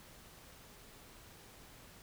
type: silence
effects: pink hiss -57 dBFS RMS until 2.02 s